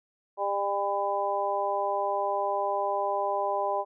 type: harmonic tone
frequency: 200 Hz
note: G3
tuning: 35 cents sharp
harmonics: 2 / 3 / 4 / 5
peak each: -34 / -30 / -30 / -31 dBFS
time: 0.37-3.85 s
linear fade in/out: 50 ms
effects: none